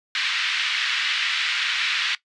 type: band-pass noise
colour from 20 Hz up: white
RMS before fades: -24 dBFS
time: 0.15-2.15 s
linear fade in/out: 2 ms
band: 1500 to 3700 Hz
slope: 24 dB/octave
effects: noise-tail reverb RT60 0.1 s tail -17 dB re dry + resampled to 22050 Hz